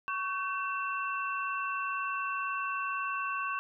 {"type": "tone cluster", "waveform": "sine", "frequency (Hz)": [1118, 1534, 2691], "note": ["C#6", "G6", "E7"], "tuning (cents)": [14, -38, 35], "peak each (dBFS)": [-33, -37, -38], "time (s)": [0.08, 3.59], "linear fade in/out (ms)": 0, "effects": []}